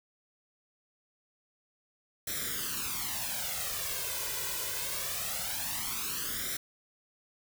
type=noise with flanger; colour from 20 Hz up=white; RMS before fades=-35 dBFS; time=2.27-6.57 s; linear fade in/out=5 ms; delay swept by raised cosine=0.53 to 2.03 ms; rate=0.23 Hz; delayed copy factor=+0.8; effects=none